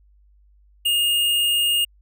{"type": "tone with hard clipping", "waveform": "sine", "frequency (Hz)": 2839, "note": "F7", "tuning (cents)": 28, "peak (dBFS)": -18, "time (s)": [0.85, 1.85], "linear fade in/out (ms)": 10, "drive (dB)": 18, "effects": ["added 50 Hz sine -52 dBFS peak until 2.01 s"]}